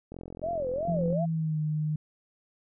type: click train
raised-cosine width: 2 ms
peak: -28 dBFS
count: 45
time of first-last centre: 0.12-1.127 s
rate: 43.7 Hz
type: tone with vibrato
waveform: sine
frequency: 588 Hz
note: D5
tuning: 2 cents sharp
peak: -28 dBFS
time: 0.42-1.26 s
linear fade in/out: 20 ms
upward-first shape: sine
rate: 2.7 Hz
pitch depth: 280 cents each way
type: tone with pitch glide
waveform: sine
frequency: 170 to 153.21 Hz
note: F3 to D#3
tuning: -46 to -26 cents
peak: -26 dBFS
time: 0.88-1.96 s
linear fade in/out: 5 ms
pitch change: -180 cents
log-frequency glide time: 1.09-1.6 s
effects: none